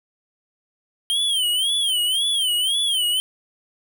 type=tone with vibrato; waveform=square; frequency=3154 Hz; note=G7; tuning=10 cents sharp; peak=-19 dBFS; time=1.1-3.2 s; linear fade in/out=0 ms; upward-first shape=sine; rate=1.9 Hz; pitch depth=150 cents each way; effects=none